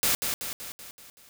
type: noise with echo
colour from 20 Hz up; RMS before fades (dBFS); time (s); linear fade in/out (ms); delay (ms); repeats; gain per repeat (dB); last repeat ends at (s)
white; -24; 0.03-0.15; 0; 190; 6; -5; 1.29
effects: none